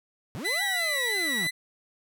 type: linear two-way sweep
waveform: 35% pulse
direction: up then down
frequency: 92 to 825 to 145 Hz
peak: -32 dBFS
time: 0.35-1.47 s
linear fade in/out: 0 ms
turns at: 0.63 s
type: tone with vibrato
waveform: 30% pulse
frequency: 1978 Hz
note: B6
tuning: 2 cents sharp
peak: -23 dBFS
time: 0.44-1.51 s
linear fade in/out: 20 ms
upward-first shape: sine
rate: 3 Hz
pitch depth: 34 cents each way
effects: none